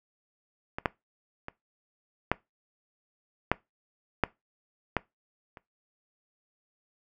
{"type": "clicks", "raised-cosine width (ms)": 0.5, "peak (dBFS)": [-18, -9, -22, -8, -7, -7, -10, -30], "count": 8, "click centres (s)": [0.785, 0.858, 1.484, 2.316, 3.516, 4.237, 4.967, 5.572], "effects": ["noise-tail reverb RT60 0.2 s tail -21 dB re dry"]}